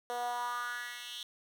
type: tone with high-pass filter sweep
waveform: 10% pulse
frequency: 242.2 Hz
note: B3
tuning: 34 cents flat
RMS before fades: -38 dBFS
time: 0.1-1.23 s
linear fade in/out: 0 ms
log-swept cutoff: 560 to 3400 Hz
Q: 4.2
effects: none